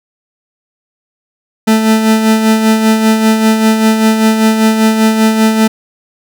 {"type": "tone with tremolo", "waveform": "40% pulse", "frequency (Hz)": 220, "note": "A3", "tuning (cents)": 0, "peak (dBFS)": -4, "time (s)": [1.67, 5.68], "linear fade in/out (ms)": 10, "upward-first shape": "sine", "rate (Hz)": 5.1, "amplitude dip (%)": 50, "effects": []}